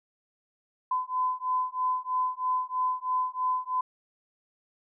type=beating tone pair; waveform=sine; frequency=1013 / 1016.1 Hz; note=B5 / B5; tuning=+44 / +49 cents; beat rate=3.1 Hz; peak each=-29 / -29 dBFS; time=0.91-3.81 s; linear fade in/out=5 ms; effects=none